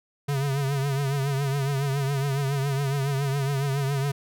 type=tone with vibrato; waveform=square; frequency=138.59 Hz; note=C#3; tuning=in tune; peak=-24 dBFS; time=0.28-4.12 s; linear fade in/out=10 ms; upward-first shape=triangle; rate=7.2 Hz; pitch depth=79 cents each way; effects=none